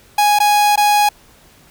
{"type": "tone with dropouts", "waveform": "45% pulse", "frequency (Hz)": 830, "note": "G#5", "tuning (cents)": -1, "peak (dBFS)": -10, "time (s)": [0.18, 1.09], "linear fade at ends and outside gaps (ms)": 5, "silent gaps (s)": [[0.389, 0.401], [0.759, 0.775]], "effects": ["pink hiss -48 dBFS RMS until 1.7 s"]}